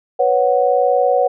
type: chord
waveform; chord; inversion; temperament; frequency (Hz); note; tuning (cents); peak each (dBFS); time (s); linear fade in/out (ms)
sine; B suspended second; none; equal; 493.9 / 554.4 / 740; B4 / C#5 / F#5; 0 / 0 / 0; -16; 0.19-1.28; 10
effects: none